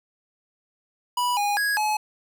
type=tone with pitch steps; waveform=square; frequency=981 / 820 / 1658 / 852 Hz; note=B5 / G#5 / G#6 / G#5; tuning=-12 / -22 / -3 / +44 cents; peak=-22 dBFS; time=1.17-1.97 s; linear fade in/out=5 ms; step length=200 ms; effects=none